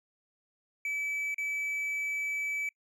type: tone with dropouts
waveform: triangle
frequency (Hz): 2300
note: D7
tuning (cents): -37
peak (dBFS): -29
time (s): 0.85-2.69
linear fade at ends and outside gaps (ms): 2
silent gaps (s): 1.344-1.381
effects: noise-tail reverb RT60 0.1 s tail -25 dB re dry